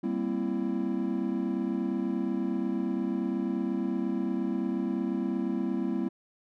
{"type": "chord", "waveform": "triangle", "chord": "C dominant seventh", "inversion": "second", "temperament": "equal with one note detuned", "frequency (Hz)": [196, 233.1, 261.6, 333.7], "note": ["G3", "Bb3", "C4", "E4"], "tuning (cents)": [0, 0, 0, 21], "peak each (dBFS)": -31, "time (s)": [0.03, 6.09], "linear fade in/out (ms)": 10, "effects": []}